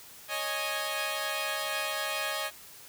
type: chord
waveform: 10% pulse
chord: C# suspended second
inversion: none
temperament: equal with one note detuned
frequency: 552.4 / 622.3 / 830.6 Hz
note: C#5 / D#5 / G#5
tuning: -6 / 0 / 0 cents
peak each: -28 / -25 / -28 dBFS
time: 0.28-2.51 s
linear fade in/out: 50 ms
effects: white hiss -50 dBFS RMS until 2.88 s